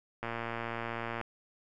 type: click train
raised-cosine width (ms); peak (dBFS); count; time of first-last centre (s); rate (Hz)
0.5; -21; 115; 0.23-1.213; 116
effects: none